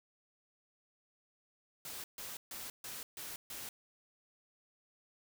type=noise bursts; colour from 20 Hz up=white; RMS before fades=-45 dBFS; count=6; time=1.85-3.69 s; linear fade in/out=2 ms; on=190 ms; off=140 ms; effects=none